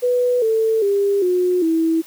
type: tone with pitch steps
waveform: sine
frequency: 493.5 / 444.8 / 400.8 / 361.3 / 325.6 Hz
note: B4 / A4 / G4 / F#4 / E4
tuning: -1 / +19 / +38 / -41 / -21 cents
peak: -14 dBFS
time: 0.02-2.02 s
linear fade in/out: 20 ms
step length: 400 ms
effects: white hiss -44 dBFS RMS until 2.06 s + high-pass 150 Hz 12 dB/octave